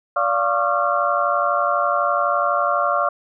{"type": "tone cluster", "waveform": "sine", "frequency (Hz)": [580, 699, 1096, 1188, 1372], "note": ["D5", "F5", "C#6", "D6", "F6"], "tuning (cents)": [-22, 1, -20, 20, -31], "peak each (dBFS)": -23, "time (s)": [0.16, 3.09], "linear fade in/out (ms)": 5, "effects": []}